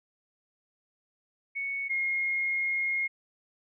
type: tone pair in turn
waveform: sine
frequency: 2217 / 2146 Hz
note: C#7 / C7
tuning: 0 / +43 cents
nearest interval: minor second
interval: 57 cents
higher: first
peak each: -30 / -26 dBFS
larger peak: second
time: 1.55-1.89 / 1.89-3.08 s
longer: second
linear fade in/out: 20 ms
effects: none